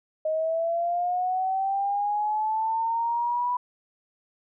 sine linear sweep, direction up, 622.3 to 987.8 Hz, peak -23 dBFS, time 0.25-3.57 s, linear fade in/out 5 ms, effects none

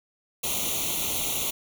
white noise with comb filter, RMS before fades -28 dBFS, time 0.43-1.51 s, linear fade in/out 10 ms, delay 0.3 ms, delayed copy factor +0.95, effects none

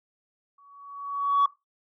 sine tone with exponential growth, 1128 Hz, C#6, 30 cents sharp, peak -14 dBFS, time 0.58-1.46 s, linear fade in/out 5 ms, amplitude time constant 190 ms, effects noise-tail reverb RT60 0.2 s tail -17 dB re dry + tanh soft clip ceiling -15 dBFS

